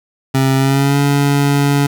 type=tone with pitch glide; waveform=25% pulse; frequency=133.9 to 141.78 Hz; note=C3 to C#3; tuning=+40 to +39 cents; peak=-7 dBFS; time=0.34-1.87 s; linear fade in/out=10 ms; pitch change=+99 cents; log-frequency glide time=0.57-0.98 s; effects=7-bit